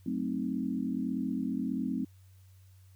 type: chord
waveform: sine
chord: F# diminished seventh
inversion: none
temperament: equal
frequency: 185 / 220 / 261.6 / 311.1 Hz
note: F#3 / A3 / C4 / Eb4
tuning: 0 / 0 / 0 / 0 cents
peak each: -37 / -35 / -33 / -39 dBFS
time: 0.06-2.05 s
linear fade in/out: 5 ms
effects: added 94 Hz sine -54 dBFS peak until 2.95 s + white hiss -69 dBFS RMS until 2.95 s